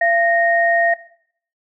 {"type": "tone pair together", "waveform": "sine", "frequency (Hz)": [680.9, 1857], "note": ["F5", "A#6"], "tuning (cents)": [-44, -7], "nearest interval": "octave + perfect fourth", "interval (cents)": 1737, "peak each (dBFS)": -16, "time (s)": [0.01, 0.94], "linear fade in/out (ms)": 5, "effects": ["noise-tail reverb RT60 0.6 s tail -17 dB re dry"]}